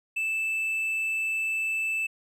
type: tone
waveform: triangle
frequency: 2637 Hz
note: E7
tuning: in tune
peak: -24 dBFS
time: 0.16-2.07 s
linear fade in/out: 10 ms
effects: none